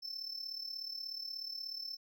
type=tone with amplitude modulation; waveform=triangle; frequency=5300 Hz; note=E8; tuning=9 cents sharp; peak=-36 dBFS; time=0.02-1.97 s; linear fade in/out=20 ms; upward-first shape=sine; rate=36.6 Hz; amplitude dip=70%; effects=none